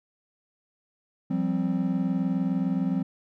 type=chord; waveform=triangle; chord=F suspended second; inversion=none; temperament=equal with one note detuned; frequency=174.61 / 194.31 / 261.6 Hz; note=F3 / G3 / C4; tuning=0 / -15 / 0 cents; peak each=-26 dBFS; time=1.3-3.03 s; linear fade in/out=10 ms; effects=none